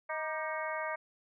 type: harmonic tone with a mistuned harmonic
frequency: 313.9 Hz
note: D#4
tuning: 15 cents sharp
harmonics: 2 / 3 / 4 / 5 / 6 / 7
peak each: -38 / -40 / -41 / -42 / -43 / -43 dBFS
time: 0.09-0.96 s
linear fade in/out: 10 ms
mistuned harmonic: 4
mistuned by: -80 cents
effects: none